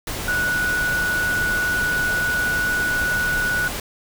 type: tone in noise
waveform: sine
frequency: 1471 Hz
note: F#6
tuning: 11 cents flat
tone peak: -19 dBFS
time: 0.28-3.68 s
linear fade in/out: 2 ms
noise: pink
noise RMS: -28 dBFS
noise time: 0.07-3.8 s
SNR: +6 dB
effects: none